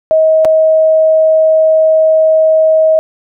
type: tone with dropouts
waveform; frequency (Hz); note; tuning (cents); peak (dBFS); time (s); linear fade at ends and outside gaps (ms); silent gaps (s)
sine; 634; D#5; +32; -5; 0.11-2.99; 0; 0.448-0.453
effects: none